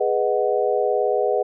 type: chord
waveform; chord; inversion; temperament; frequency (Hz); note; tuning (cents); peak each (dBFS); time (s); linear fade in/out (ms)
sine; G# minor seventh; none; equal; 415.3 / 493.9 / 622.3 / 740; G#4 / B4 / D#5 / F#5; 0 / 0 / 0 / 0; -22 / -22 / -24 / -25; 0-1.43; 10
effects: none